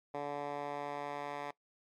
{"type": "tone with band-pass filter sweep", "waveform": "10% pulse", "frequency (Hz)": 144.4, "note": "D3", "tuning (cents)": -29, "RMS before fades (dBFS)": -40, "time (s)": [0.14, 1.51], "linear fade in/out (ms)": 5, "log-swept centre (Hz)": [680, 1200], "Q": 1, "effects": ["noise-tail reverb RT60 0.1 s tail -21 dB re dry", "MP3 96 kbps"]}